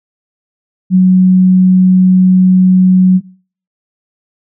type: tone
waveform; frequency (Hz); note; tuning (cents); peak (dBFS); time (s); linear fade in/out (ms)
sine; 185; F#3; 0; -3; 0.9-3.21; 50
effects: noise-tail reverb RT60 0.5 s tail -23 dB re dry